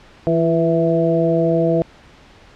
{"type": "harmonic tone with a mistuned harmonic", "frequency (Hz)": 164.81, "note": "E3", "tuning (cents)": 0, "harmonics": [1, 2, 3, 4], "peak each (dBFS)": [-19, -19, -19, -19], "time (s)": [0.27, 1.82], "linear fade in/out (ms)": 0, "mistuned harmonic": 2, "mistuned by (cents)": 33, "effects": ["pink hiss -46 dBFS RMS until 2.55 s", "low-pass 4000 Hz 12 dB/octave"]}